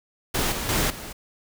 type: noise with level steps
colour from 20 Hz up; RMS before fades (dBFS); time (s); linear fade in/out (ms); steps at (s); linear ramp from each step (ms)
pink; -24 / -29 / -23 / -37; 0.34-1.13; 10; 0.52 / 0.69 / 0.9; 2
effects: none